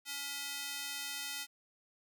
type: tone with high-pass filter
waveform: square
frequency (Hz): 282.4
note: C#4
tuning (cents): +32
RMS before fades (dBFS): -41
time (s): 0.05-1.47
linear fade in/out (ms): 50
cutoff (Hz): 2500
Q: 0.74
effects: none